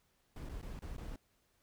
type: noise with dropouts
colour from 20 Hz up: brown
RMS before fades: -44 dBFS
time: 0.36-1.16 s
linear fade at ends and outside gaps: 2 ms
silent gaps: 0.49-0.494 / 0.615-0.627 / 0.791-0.821 / 0.966-0.98 s
effects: pink hiss -75 dBFS RMS until 1.62 s